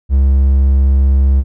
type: tone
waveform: triangle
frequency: 67.6 Hz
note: C#2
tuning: 43 cents flat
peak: -5 dBFS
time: 0.09-1.44 s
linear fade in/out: 50 ms
effects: none